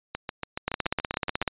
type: two click trains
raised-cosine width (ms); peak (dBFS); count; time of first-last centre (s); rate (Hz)
0.3; -9 / -14; 14 / 10; 0.68-1.478 / 0.15-1.425; 16.3 / 7.06
effects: resampled to 8000 Hz